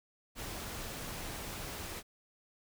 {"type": "noise", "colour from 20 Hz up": "pink", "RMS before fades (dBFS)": -42, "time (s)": [0.35, 2.03], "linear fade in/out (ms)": 50, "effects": []}